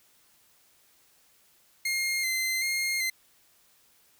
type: tone with vibrato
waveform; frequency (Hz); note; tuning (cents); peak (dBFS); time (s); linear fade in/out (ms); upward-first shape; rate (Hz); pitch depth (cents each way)
sawtooth; 2100; C7; +6; -23; 1.85-3.1; 5; square; 1.3; 25
effects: white hiss -63 dBFS RMS until 4.19 s